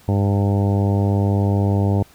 harmonic tone, 99.9 Hz, G2, 33 cents sharp, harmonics 1 / 2 / 3 / 4 / 5 / 6 / 7 / 8 / 9, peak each -16 / -22 / -26 / -28 / -30 / -32 / -33 / -34 / -35 dBFS, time 0.08-2.03 s, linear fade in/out 5 ms, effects pink hiss -50 dBFS RMS until 2.14 s

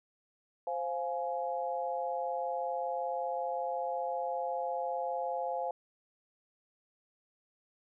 sine chord, F minor, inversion second, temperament just, 523.8 / 698.5 / 838.1 Hz, C5 / F5 / Ab5, +2 / 0 / +16 cents, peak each -36 / -36 / -37 dBFS, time 0.67-5.71 s, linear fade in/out 2 ms, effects none

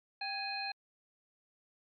harmonic tone with a mistuned harmonic, 833 Hz, G#5, 5 cents sharp, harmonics 1 / 2 / 3 / 5, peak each -40 / -44 / -41 / -40 dBFS, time 0.21-0.72 s, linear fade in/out 5 ms, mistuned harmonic 1, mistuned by -96 cents, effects MP3 64 kbps

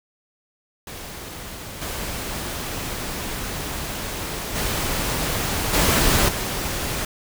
pink noise with level steps, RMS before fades -35 / -29 / -24 / -18 / -26 dBFS, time 0.87-7.05 s, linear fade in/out 2 ms, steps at 1.81 / 4.55 / 5.73 / 6.28 s, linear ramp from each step 10 ms, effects none

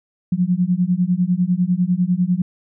sine beating tone pair, 174.61 / 184.61 Hz, F3 / F#3, 0 / -4 cents, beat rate 10 Hz, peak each -18 dBFS, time 0.32-2.42 s, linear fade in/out 5 ms, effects none

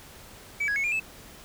sine tone with pitch steps, 2291 / 1664 / 2198 / 2404 / 2615 Hz, D7 / G#6 / C#7 / D7 / E7, -44 / +3 / -15 / +40 / -15 cents, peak -22 dBFS, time 0.6-1 s, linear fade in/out 10 ms, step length 80 ms, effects tanh soft clip ceiling -23 dBFS + pink hiss -48 dBFS RMS until 1.44 s

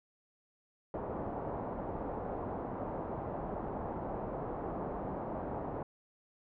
white low-pass noise, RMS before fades -39 dBFS, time 0.94-5.83 s, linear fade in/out 2 ms, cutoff 860 Hz, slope 24 dB/octave, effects none

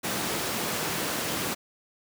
pink high-pass noise, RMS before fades -30 dBFS, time 0.03-1.55 s, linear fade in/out 20 ms, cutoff 170 Hz, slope 12 dB/octave, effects none

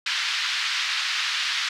white band-pass noise, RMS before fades -26 dBFS, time 0.06-1.69 s, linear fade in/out 5 ms, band 1300 to 4500 Hz, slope 24 dB/octave, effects none

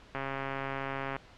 click train, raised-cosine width 0.5 ms, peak -20 dBFS, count 139, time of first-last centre 0.15-1.165 s, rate 136 Hz, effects pink hiss -55 dBFS RMS until 1.37 s + low-pass 4000 Hz 12 dB/octave

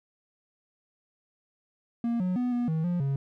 triangle tone with pitch steps, 234.6 / 182.5 / 247.3 / 242 / 159.6 / 175.9 / 137.7 Hz, A#3 / F#3 / B3 / B3 / D#3 / F3 / C#3, +11 / -24 / +3 / -35 / +44 / +13 / -11 cents, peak -23 dBFS, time 2.04-3.16 s, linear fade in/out 2 ms, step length 160 ms, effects none

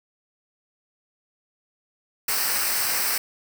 white noise with comb filter, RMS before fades -24 dBFS, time 2.28-3.18 s, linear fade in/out 5 ms, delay 0.29 ms, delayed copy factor -0.65, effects none

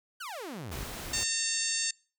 sawtooth exponential sweep, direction down, 1595 to 38.89 Hz, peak -34 dBFS, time 0.2-0.85 s, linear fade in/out 10 ms
pink noise, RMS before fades -40 dBFS, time 0.71-1.24 s, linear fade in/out 10 ms
harmonic tone, 907 Hz, A#5, 48 cents flat, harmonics 2 / 3 / 4 / 5 / 6 / 7 / 8 / 9, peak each -39 / -39 / -39 / -35 / -39 / -35 / -35 / -37 dBFS, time 1.13-1.91 s, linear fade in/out 5 ms
effects noise-tail reverb RT60 0.4 s tail -26 dB re dry

